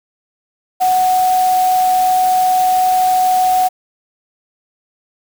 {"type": "tone in noise", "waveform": "sine", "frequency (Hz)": 740, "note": "F#5", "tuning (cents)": 0, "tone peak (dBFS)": -10, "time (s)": [0.8, 3.69], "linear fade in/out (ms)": 20, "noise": "white", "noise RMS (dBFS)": -27, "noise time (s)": [0.8, 3.69], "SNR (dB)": 14, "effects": []}